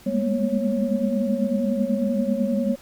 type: tone cluster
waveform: sine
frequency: 201.5 / 209.5 / 232.9 / 243.1 / 550 Hz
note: G3 / G#3 / A#3 / B3 / C#5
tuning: +48 / +15 / -1 / -27 / -14 cents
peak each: -26 dBFS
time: 0.06-2.76 s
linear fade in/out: 10 ms
effects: pink hiss -49 dBFS RMS until 2.81 s + MP3 96 kbps